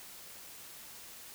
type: silence
effects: white hiss -50 dBFS RMS until 1.34 s

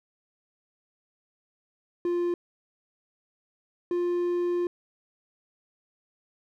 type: tone pair in turn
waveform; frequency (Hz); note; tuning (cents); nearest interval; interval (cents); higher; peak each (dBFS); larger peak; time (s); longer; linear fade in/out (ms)
triangle; 349.2 / 351.2; F4 / F4; 0 / +10; unison; 10; second; -22; neither; 2.05-2.34 / 3.91-4.67; second; 2
effects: none

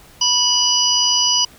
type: harmonic tone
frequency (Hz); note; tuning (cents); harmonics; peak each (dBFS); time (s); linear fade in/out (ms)
982; B5; -10; 1 / 3 / 5 / 6; -25 / -18 / -17 / -19; 0.21-1.45; 5
effects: pink hiss -46 dBFS RMS until 1.58 s

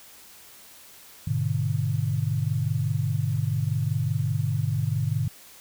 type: chord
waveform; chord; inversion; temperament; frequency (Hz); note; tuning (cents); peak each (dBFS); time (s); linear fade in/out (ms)
sine; G# diminished; none; just; 103.83 / 124.59 / 149.51; G#2 / B2 / D3; 0 / +16 / +31; -27; 1.27-5.28; 5
effects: white hiss -49 dBFS RMS until 5.6 s

